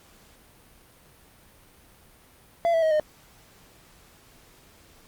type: tone with pitch steps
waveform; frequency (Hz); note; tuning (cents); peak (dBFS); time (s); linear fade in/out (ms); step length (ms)
triangle; 679 / 655.9 / 633.5 / 611.9; F5 / E5 / D#5 / D#5; -49 / -9 / +31 / -29; -17; 2.65-2.998; 0; 87
effects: pink hiss -55 dBFS RMS until 5.07 s + Opus 48 kbps